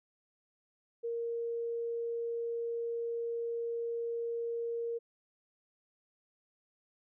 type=tone; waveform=sine; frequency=466.2 Hz; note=A#4; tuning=in tune; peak=-33 dBFS; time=1.03-4.99 s; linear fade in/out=20 ms; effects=none